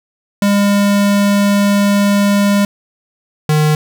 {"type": "tone pair in turn", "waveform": "square", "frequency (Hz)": [202.1, 152.68], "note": ["G#3", "D#3"], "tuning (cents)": [-47, -32], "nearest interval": "perfect fourth", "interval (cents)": 485, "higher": "first", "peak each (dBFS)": -10, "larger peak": "neither", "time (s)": [[0.42, 2.65], [3.49, 3.75]], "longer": "first", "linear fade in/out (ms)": 2, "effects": []}